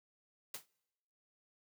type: noise with exponential decay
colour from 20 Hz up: white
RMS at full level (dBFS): -39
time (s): 0.54-0.66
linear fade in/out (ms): 5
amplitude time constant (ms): 26
effects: noise-tail reverb RT60 1.0 s tail -26 dB re dry + high-pass 100 Hz 12 dB/octave